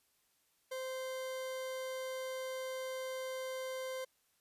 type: tone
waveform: 40% pulse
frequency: 520 Hz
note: C5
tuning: 11 cents flat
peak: -38 dBFS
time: 0.71-4.05 s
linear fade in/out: 10 ms
effects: white hiss -75 dBFS RMS until 4.4 s + resampled to 32000 Hz